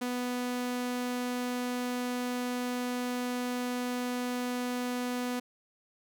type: tone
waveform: sawtooth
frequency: 247.2 Hz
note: B3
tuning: 2 cents sharp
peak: -27 dBFS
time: 0.01-5.4 s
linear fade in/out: 10 ms
effects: none